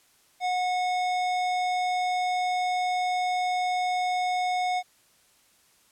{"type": "tone with hard clipping", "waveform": "triangle", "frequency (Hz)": 729, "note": "F#5", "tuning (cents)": -26, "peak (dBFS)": -26, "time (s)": [0.4, 4.83], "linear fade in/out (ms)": 50, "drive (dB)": 18, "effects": ["white hiss -62 dBFS RMS until 5.91 s", "low-pass 12000 Hz 12 dB/octave"]}